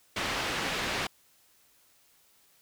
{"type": "low-pass noise", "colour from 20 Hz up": "white", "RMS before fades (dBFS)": -32, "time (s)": [0.16, 1.07], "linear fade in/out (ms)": 5, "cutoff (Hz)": 3000, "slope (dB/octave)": 12, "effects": ["white hiss -64 dBFS RMS until 2.61 s"]}